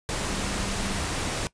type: tone in noise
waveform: sine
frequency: 196 Hz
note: G3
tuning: in tune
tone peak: -34 dBFS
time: 0.32-0.99 s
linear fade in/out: 0 ms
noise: pink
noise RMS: -29 dBFS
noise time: 0.09-1.47 s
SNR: -8 dB
effects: noise-tail reverb RT60 0.1 s tail -19 dB re dry + resampled to 22050 Hz